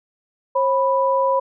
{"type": "tone pair together", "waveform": "sine", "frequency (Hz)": [538.6, 987.8], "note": ["C#5", "B5"], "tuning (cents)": [-50, 0], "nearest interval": "major seventh", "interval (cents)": 1050, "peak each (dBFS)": -18, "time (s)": [0.55, 1.4], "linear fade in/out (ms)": 10, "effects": []}